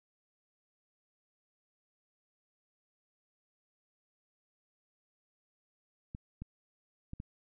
clicks, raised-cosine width 5 ms, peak -29 dBFS, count 4, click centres 6.149 / 6.42 / 7.134 / 7.201 s, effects none

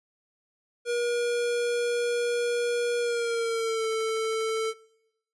square tone with pitch glide, 478.4 to 443.8 Hz, A#4 to A4, +45 to +15 cents, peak -26 dBFS, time 0.85-4.74 s, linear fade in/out 50 ms, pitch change -130 cents, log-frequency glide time 2.99-3.87 s, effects noise-tail reverb RT60 0.8 s tail -21 dB re dry + resampled to 24000 Hz

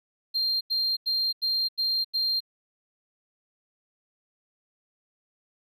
triangle tone bursts, 4186 Hz, C8, in tune, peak -21 dBFS, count 6, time 0.34-2.405 s, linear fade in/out 20 ms, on 270 ms, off 89 ms, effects tanh soft clip ceiling -19 dBFS

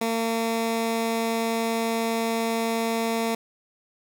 15% pulse tone, 227.6 Hz, A#3, 41 cents flat, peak -17 dBFS, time 0.01-3.35 s, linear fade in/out 5 ms, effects none

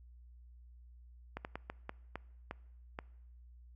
slowing click train, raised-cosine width 0.5 ms, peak -25 dBFS, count 8, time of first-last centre 1.37-2.989 s, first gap 79 ms, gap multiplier 1.35, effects noise-tail reverb RT60 0.9 s tail -23 dB re dry + added 60 Hz sine -54 dBFS peak until 3.75 s

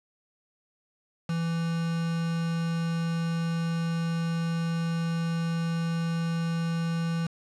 triangle tone with quantisation, 166.2 Hz, E3, 15 cents sharp, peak -24 dBFS, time 1.29-7.27 s, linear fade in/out 5 ms, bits 6, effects low-pass 7000 Hz 12 dB/octave

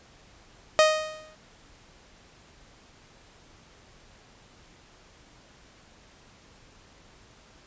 sawtooth tone with exponential decay, 622.3 Hz, D#5, in tune, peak -10 dBFS, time 0.79-1.35 s, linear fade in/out 0 ms, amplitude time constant 120 ms, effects pink hiss -55 dBFS RMS until 7.66 s + resampled to 16000 Hz

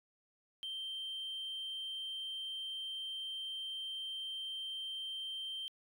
triangle tone, 3136 Hz, G7, in tune, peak -37 dBFS, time 0.63-5.68 s, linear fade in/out 0 ms, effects tanh soft clip ceiling -34 dBFS

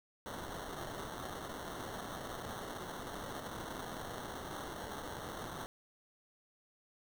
violet noise with sample-and-hold, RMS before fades -44 dBFS, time 0.26-5.66 s, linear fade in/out 0 ms, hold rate 2450 Hz, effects none

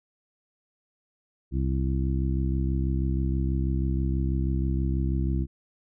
harmonic tone, 66.2 Hz, C2, 21 cents sharp, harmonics 1 / 2 / 3 / 4 / 5, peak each -25 / -29 / -33 / -36 / -35 dBFS, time 1.51-5.47 s, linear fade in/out 50 ms, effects none

